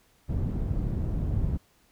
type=low-pass noise; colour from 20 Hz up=white; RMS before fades=-28 dBFS; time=0.28-1.58 s; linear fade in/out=20 ms; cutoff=120 Hz; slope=12 dB/octave; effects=pink hiss -64 dBFS RMS until 1.91 s